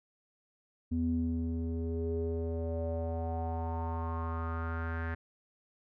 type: tone with low-pass filter sweep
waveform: square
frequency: 82.41 Hz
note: E2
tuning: in tune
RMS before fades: -34 dBFS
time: 0.91-5.15 s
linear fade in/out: 10 ms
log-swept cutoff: 230 to 1700 Hz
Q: 5.4
effects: none